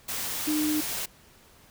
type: tone in noise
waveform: sine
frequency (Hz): 304.1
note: D#4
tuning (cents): -40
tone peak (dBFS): -24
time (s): 0.47-0.81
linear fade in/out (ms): 10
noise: white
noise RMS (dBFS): -32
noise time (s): 0.08-1.06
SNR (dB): +5
effects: pink hiss -56 dBFS RMS until 1.7 s